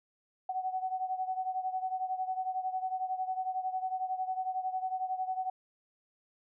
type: beating tone pair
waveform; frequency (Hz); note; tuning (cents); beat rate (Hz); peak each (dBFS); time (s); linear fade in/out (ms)
sine; 746 / 757; F#5 / F#5; +14 / +39; 11; -33 / -37; 0.49-5.5; 5
effects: none